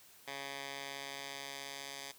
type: tone with band-pass filter sweep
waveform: 10% pulse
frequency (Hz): 138.8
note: C#3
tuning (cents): +3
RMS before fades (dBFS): -45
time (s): 0.27-2.12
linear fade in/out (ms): 10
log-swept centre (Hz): 2700 to 5200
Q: 0.73
effects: white hiss -60 dBFS RMS until 2.18 s + high-pass 60 Hz 12 dB/octave